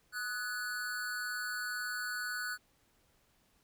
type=tone with amplitude modulation; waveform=square; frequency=1480 Hz; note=F#6; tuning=in tune; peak=-33 dBFS; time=0.12-2.58 s; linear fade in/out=50 ms; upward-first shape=sine; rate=222 Hz; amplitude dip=75%; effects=pink hiss -71 dBFS RMS until 3.63 s